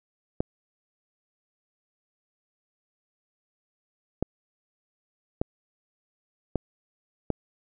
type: clicks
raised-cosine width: 2 ms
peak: -11 dBFS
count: 5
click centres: 0.405 / 4.226 / 5.415 / 6.557 / 7.303 s
effects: none